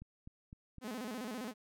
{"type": "click train", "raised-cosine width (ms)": 5, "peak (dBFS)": -37, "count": 4, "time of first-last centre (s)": [0.02, 0.783], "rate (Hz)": 3.93}
{"type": "tone with vibrato", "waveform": "sawtooth", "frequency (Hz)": 233.1, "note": "A#3", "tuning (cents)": 0, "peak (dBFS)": -36, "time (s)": [0.81, 1.54], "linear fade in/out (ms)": 50, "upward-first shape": "square", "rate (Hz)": 15, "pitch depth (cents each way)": 160}
{"effects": []}